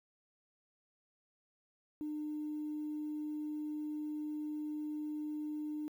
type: tone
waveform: sine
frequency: 302 Hz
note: D4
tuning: 48 cents sharp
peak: -36 dBFS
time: 2.01-5.88 s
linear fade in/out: 0 ms
effects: tanh soft clip ceiling -32 dBFS + 11-bit